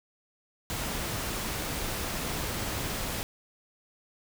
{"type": "noise", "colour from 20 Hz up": "pink", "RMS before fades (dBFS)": -33, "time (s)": [0.7, 3.23], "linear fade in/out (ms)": 0, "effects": []}